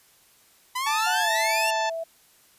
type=exponential sweep; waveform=sawtooth; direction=up; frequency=987.8 to 2822 Hz; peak=-22 dBFS; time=0.75-1.71 s; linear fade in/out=10 ms
type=harmonic tone; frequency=880 Hz; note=A5; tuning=in tune; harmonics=1 / 2 / 3 / 4 / 5 / 6 / 7 / 8; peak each=-25 / -31 / -35 / -37 / -39 / -41 / -42 / -43 dBFS; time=0.86-1.9 s; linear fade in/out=10 ms
type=tone with pitch glide; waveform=sine; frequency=730 to 657.9 Hz; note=F#5 to E5; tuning=-24 to -4 cents; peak=-28 dBFS; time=1.06-2.04 s; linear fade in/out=10 ms; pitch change=-180 cents; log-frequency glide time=1.19-1.31 s
effects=white hiss -58 dBFS RMS until 2.58 s + resampled to 32000 Hz

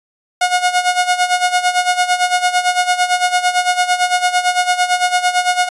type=tone with tremolo; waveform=sawtooth; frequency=722 Hz; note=F#5; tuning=43 cents flat; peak=-6 dBFS; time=0.41-5.69 s; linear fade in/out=5 ms; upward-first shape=sine; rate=8.9 Hz; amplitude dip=75%; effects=resampled to 24000 Hz

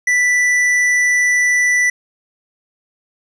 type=tone with hard clipping; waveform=sine; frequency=1975.5 Hz; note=B6; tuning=in tune; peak=-13 dBFS; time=0.07-1.9 s; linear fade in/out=5 ms; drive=8 dB; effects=none

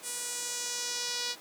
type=tone with band-pass filter sweep; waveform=sawtooth; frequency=486.2 Hz; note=B4; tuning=27 cents flat; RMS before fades=-35 dBFS; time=0.02-1.36 s; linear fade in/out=50 ms; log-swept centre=9100 to 4600 Hz; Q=2.1; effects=pink hiss -50 dBFS RMS until 1.4 s + high-pass 300 Hz 12 dB/octave

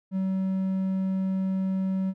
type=tone; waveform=triangle; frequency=190 Hz; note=F#3; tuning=46 cents sharp; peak=-22 dBFS; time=0.11-2.14 s; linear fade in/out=50 ms; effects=none

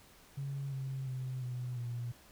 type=tone with pitch steps; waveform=sine; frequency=138.59 / 133.71 / 129.01 / 124.47 / 120.09 Hz; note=C#3 / C3 / C3 / B2 / B2; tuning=0 / +38 / -24 / +14 / -48 cents; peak=-35 dBFS; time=0.37-2.12 s; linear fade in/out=10 ms; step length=350 ms; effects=tanh soft clip ceiling -31 dBFS + pink hiss -60 dBFS RMS until 2.31 s

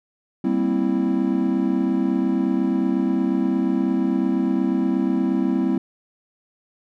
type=chord; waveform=triangle; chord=C dominant seventh; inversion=second; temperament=equal; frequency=196 / 233.1 / 261.6 / 329.6 Hz; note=G3 / Bb3 / C4 / E4; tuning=0 / 0 / 0 / 0 cents; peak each=-22 / -24 / -20 / -22 dBFS; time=0.44-5.78 s; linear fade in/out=5 ms; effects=none

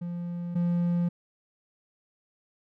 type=tone pair in turn; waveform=triangle; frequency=173.6 / 173.6 Hz; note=F3 / F3; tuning=-10 / -10 cents; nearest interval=unison; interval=0 cents; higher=neither; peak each=-29 / -21 dBFS; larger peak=second; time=0.01-0.55 / 0.55-1.09 s; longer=neither; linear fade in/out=10 ms; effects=none

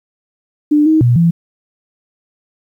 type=tone with pitch steps; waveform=sine; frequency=297.7 / 315 / 121 / 168.4 Hz; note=D4 / D#4 / B2 / E3; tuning=+24 / +21 / -35 / +37 cents; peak=-7 dBFS; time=0.71-1.31 s; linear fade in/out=10 ms; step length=150 ms; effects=8-bit

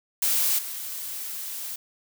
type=noise with level steps; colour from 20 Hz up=blue; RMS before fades=-23 / -34 dBFS; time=0.22-1.76 s; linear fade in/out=5 ms; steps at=0.58 s; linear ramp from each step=10 ms; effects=none

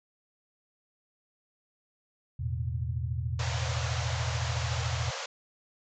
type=chord; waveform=sine; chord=E suspended fourth; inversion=none; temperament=just; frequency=82.41 / 109.88 / 123.61 Hz; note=E2 / A2 / B2; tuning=0 / -2 / +2 cents; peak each=-33 / -35 / -33 dBFS; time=2.39-5.11 s; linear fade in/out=10 ms
type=band-pass noise; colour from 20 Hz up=pink; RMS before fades=-37 dBFS; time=3.39-5.26 s; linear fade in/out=5 ms; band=480 to 7200 Hz; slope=96 dB/octave
effects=none

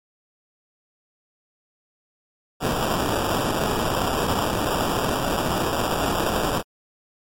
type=noise with sample-and-hold; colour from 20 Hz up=blue; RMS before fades=-23 dBFS; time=2.6-6.63 s; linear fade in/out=50 ms; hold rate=2100 Hz; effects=MP3 64 kbps

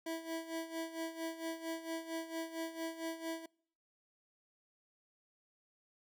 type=tone with tremolo; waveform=25% pulse; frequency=327.2 Hz; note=E4; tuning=13 cents flat; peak=-33 dBFS; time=0.06-3.46 s; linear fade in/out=5 ms; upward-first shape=sine; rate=4.4 Hz; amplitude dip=75%; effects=noise-tail reverb RT60 0.6 s tail -26 dB re dry

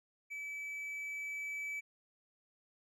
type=tone with level ramp; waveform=triangle; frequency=2300 Hz; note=D7; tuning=37 cents flat; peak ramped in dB=-39 to -36 dBFS; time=0.3-1.81 s; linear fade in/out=20 ms; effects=none

